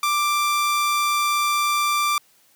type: tone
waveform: sawtooth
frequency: 1179 Hz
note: D6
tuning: 6 cents sharp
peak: -15 dBFS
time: 0.03-2.18 s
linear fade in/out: 2 ms
effects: white hiss -58 dBFS RMS until 2.55 s + high-pass 80 Hz 12 dB/octave